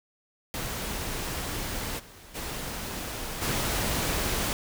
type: noise with level steps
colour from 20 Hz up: pink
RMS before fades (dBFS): -33 / -49 / -35 / -28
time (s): 0.54-4.53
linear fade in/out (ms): 0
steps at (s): 1.98 / 2.34 / 3.41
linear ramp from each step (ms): 20
effects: none